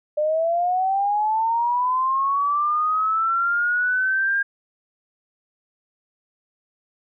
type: linear sweep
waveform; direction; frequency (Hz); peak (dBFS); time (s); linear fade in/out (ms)
sine; up; 595 to 1617; -18; 0.17-4.43; 10
effects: none